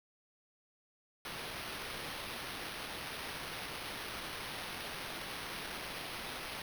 blue noise with sample-and-hold, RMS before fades -43 dBFS, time 1.25-6.62 s, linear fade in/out 2 ms, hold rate 7350 Hz, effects none

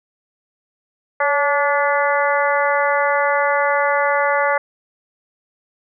harmonic tone with a mistuned harmonic, 288.6 Hz, D4, 30 cents flat, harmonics 2 / 3 / 4 / 5 / 6 / 7, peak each -19 / -21 / -22 / -23 / -24 / -24 dBFS, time 1.2-4.58 s, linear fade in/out 5 ms, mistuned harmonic 2, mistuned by -37 cents, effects none

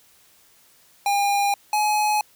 square tone pair in turn, 807 / 843.9 Hz, G#5 / G#5, -50 / +27 cents, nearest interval minor second, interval 77 cents, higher second, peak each -19 dBFS, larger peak neither, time 1.06-1.54 / 1.73-2.21 s, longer neither, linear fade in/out 2 ms, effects white hiss -56 dBFS RMS until 2.35 s

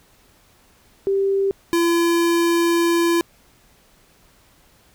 sine / square tone pair in turn, 392 / 339.4 Hz, G4 / F4, 0 / -49 cents, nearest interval major second, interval 249 cents, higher first, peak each -16 dBFS, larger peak neither, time 1.07-1.51 / 1.73-3.21 s, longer second, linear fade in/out 0 ms, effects pink hiss -55 dBFS RMS until 4.94 s

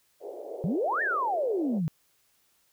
pink band-pass noise, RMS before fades -39 dBFS, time 0.2-1.81 s, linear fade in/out 50 ms, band 380 to 670 Hz, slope 48 dB/octave
sine exponential two-way sweep, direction up then down, 148.4 to 1864.7 to 148.4 Hz, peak -25 dBFS, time 0.64-1.88 s, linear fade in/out 0 ms, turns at 1.02 s
effects white hiss -68 dBFS RMS until 2.72 s

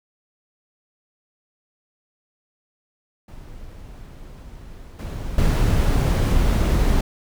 brown noise with level steps, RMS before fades -39 / -29 / -17 dBFS, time 3.28-7.01 s, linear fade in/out 5 ms, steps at 4.99 / 5.38 s, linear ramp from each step 2 ms, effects none

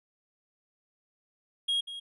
triangle tone with echo, 3275 Hz, G#7, 25 cents flat, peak -24 dBFS, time 1.68-1.81 s, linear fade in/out 10 ms, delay 190 ms, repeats 1, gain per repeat -12 dB, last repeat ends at 2 s, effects resampled to 32000 Hz

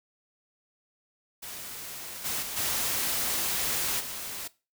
white noise with level steps, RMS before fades -40 / -31 / -36 / -29 / -37 dBFS, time 1.42-4.48 s, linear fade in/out 10 ms, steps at 2.24 / 2.41 / 2.56 / 3.99 s, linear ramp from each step 20 ms, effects noise-tail reverb RT60 0.3 s tail -20 dB re dry

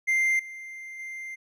triangle tone with level steps, 2093 Hz, C7, in tune, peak -19 / -36 / -33 dBFS, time 0.07-1.36 s, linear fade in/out 20 ms, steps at 0.39 / 0.99 s, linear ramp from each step 5 ms, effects none

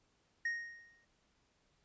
triangle tone with exponential decay, 1864.7 Hz, A#6, in tune, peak -30 dBFS, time 0.45-1.05 s, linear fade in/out 5 ms, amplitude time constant 130 ms, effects pink hiss -75 dBFS RMS until 1.84 s + resampled to 16000 Hz

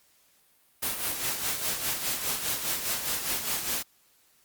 white noise with tremolo, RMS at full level -28 dBFS, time 0.82-3.83 s, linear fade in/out 10 ms, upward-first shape sine, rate 4.9 Hz, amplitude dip 55%, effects white hiss -64 dBFS RMS until 4.44 s + Opus 48 kbps

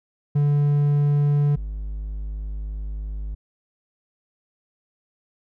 triangle tone pair in turn, 145.1 / 51.51 Hz, D3 / G#1, -21 / -13 cents, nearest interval octave + tritone, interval 1792 cents, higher first, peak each -14 / -25 dBFS, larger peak first, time 0.35-1.56 / 1.56-3.35 s, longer second, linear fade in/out 10 ms, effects none

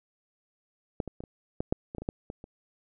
clicks, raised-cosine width 2 ms, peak -15 / -23 / -26 / -28 / -16 / -11 / -24 / -22 / -25 / -16 / -24 / -30 dBFS, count 12, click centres 1.002 / 1.077 / 1.205 / 1.238 / 1.605 / 1.725 / 1.949 / 1.983 / 2.02 / 2.089 / 2.301 / 2.441 s, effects none

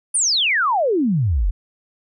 sine exponential sweep, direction down, 9910 to 38.89 Hz, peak -15 dBFS, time 0.14-1.51 s, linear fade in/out 10 ms, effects none

